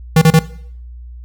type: tone bursts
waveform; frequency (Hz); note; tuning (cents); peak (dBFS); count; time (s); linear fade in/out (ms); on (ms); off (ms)
square; 160; D#3; +49; -6; 3; 0.16-0.392; 5; 56; 32
effects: noise-tail reverb RT60 0.6 s tail -17 dB re dry + added 60 Hz sine -30 dBFS peak until 1.24 s